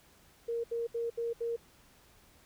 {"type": "tone bursts", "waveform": "sine", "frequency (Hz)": 466.2, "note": "A#4", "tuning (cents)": 0, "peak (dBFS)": -31, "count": 5, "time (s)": [0.48, 1.564], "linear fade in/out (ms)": 10, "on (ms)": 160, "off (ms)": 71, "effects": ["pink hiss -62 dBFS RMS until 2.45 s"]}